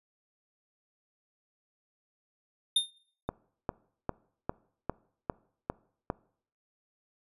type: tone with exponential decay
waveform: square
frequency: 3639 Hz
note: A#7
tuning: 42 cents flat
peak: -20 dBFS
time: 2.76-2.91 s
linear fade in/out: 5 ms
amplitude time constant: 32 ms
type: click train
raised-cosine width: 1 ms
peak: -16 dBFS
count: 8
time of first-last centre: 3.29-6.101 s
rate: 2.49 Hz
effects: noise-tail reverb RT60 0.6 s tail -23 dB re dry + resampled to 32000 Hz